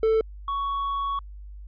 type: tone pair in turn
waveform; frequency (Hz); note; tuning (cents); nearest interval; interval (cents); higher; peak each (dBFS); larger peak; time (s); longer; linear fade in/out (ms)
triangle; 442.8 / 1115.8; A4 / C#6; +11 / +11; octave + major third; 1600; second; -16 / -23; first; 0.03-0.21 / 0.48-1.19; second; 2
effects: added 50 Hz sine -38 dBFS peak until 1.67 s + resampled to 11025 Hz